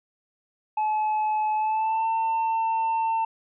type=tone with pitch glide; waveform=triangle; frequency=858 to 899.1 Hz; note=A5 to A5; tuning=-44 to +37 cents; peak=-20 dBFS; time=0.77-3.25 s; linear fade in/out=5 ms; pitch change=+81 cents; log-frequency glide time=1.55-2.09 s; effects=resampled to 8000 Hz